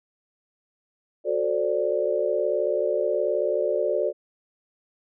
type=chord; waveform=sine; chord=D dominant seventh; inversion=first; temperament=just; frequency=367.1 / 440.5 / 528.6 / 587.3 Hz; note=F#4 / A4 / C5 / D5; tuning=-14 / +2 / +18 / 0 cents; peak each=-28 / -27 / -28 / -25 dBFS; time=1.24-4.13 s; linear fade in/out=50 ms; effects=none